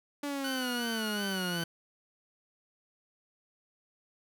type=linear sweep; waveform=sawtooth; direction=down; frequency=290 to 164.81 Hz; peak=-29 dBFS; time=0.23-1.64 s; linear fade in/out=5 ms
type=tone with vibrato; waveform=20% pulse; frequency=1480 Hz; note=F#6; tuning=in tune; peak=-30 dBFS; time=0.44-1.64 s; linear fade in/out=5 ms; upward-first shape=sine; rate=2.7 Hz; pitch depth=52 cents each way
effects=none